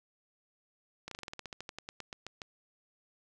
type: slowing click train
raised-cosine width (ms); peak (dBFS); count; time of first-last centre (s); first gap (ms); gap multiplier
0.2; -24; 18; 1.08-2.418; 33; 1.1
effects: none